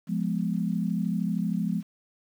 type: chord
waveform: sine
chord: F diminished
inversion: none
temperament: equal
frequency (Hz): 174.61 / 207.7 / 246.9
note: F3 / Ab3 / Cb4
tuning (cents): 0 / 0 / 0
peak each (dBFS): -28 / -28 / -33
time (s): 0.07-1.83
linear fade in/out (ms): 50
effects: 9-bit